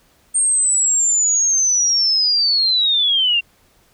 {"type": "linear sweep", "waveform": "sine", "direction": "down", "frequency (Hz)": [8670, 2726], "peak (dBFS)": -13, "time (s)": [0.34, 3.41], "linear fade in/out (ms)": 20, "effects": ["pink hiss -56 dBFS RMS until 3.93 s"]}